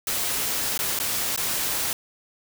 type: noise with dropouts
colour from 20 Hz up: white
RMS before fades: -26 dBFS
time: 0.07-1.93 s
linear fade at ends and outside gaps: 2 ms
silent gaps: 0.777-0.79 / 0.99-0.999 / 1.362-1.375 s
effects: none